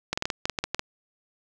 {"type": "clicks", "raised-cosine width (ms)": 0.2, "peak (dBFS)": -9, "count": 11, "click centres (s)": [0.13, 0.175, 0.224, 0.255, 0.302, 0.455, 0.497, 0.588, 0.64, 0.746, 0.794], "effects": []}